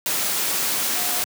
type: tone in noise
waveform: sine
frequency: 719 Hz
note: F#5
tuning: 50 cents flat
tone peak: -34 dBFS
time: 0.96-1.22 s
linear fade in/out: 0 ms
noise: white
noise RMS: -23 dBFS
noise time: 0.06-1.24 s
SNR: -14 dB
effects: high-pass 150 Hz 12 dB/octave